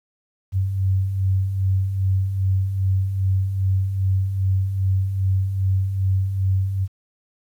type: beating tone pair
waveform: sine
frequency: 93.5 / 96 Hz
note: F#2 / G2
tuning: +19 / -36 cents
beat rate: 2.5 Hz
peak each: -27 / -18 dBFS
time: 0.52-6.88 s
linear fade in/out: 50 ms
effects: 9-bit